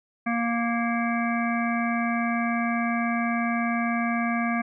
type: harmonic tone with a mistuned harmonic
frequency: 234.1 Hz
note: A#3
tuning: 8 cents sharp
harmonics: 1 / 3 / 5 / 7 / 9 / 10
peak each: -25 / -30 / -32 / -33 / -35 / -35 dBFS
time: 0.26-4.62 s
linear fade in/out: 10 ms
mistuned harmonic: 10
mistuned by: -36 cents
effects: none